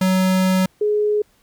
square / sine tone pair in turn, 186.9 / 419.6 Hz, F#3 / G#4, +18 / +18 cents, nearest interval octave + major second, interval 1400 cents, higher second, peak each -15 dBFS, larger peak neither, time 0.01-0.66 / 0.81-1.22 s, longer first, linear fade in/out 5 ms, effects pink hiss -59 dBFS RMS until 1.42 s

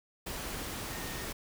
sine tone in noise, 1843 Hz, A#6, 20 cents flat, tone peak -47 dBFS, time 0.9-1.25 s, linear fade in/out 10 ms, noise pink, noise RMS -39 dBFS, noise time 0.26-1.33 s, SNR -11 dB, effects none

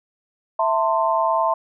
sine chord, A minor, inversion second, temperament equal with one note detuned, 659.3 / 896.9 / 1046.5 Hz, E5 / A5 / C6, 0 / +33 / 0 cents, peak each -21 dBFS, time 0.59-1.54 s, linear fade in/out 5 ms, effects none

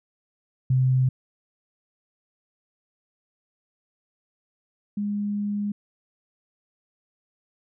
sine tone pair in turn, 129.4 / 205.3 Hz, C3 / G#3, -19 / -20 cents, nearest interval minor sixth, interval 799 cents, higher second, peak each -17 / -24 dBFS, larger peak first, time 0.7-1.09 / 4.97-5.72 s, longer second, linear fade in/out 5 ms, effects none

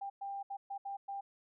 sine tone bursts at uneven times, 794 Hz, G5, 22 cents sharp, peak -38 dBFS, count 6, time 0.01-0.1 / 0.21-0.43 / 0.5-0.57 / 0.7-0.78 / 0.85-0.97 / 1.08-1.21 s, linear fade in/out 10 ms, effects none

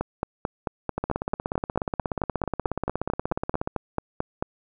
two click trains, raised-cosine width 1 ms, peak -11 / -12 dBFS, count 21 / 46, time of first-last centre 0.01-4.425 / 0.98-3.675 s, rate 4.53 / 16.7 Hz, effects none

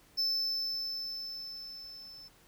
triangle tone with level ramp, 5274 Hz, E8, in tune, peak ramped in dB -26 to -47 dBFS, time 0.17-2.29 s, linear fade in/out 20 ms, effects pink hiss -62 dBFS RMS until 2.47 s

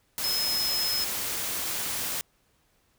sine tone in noise, 5150 Hz, E8, 41 cents flat, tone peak -26 dBFS, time 0.24-1.04 s, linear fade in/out 0 ms, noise white, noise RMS -31 dBFS, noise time 0.18-2.21 s, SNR +2 dB, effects pink hiss -68 dBFS RMS until 2.98 s

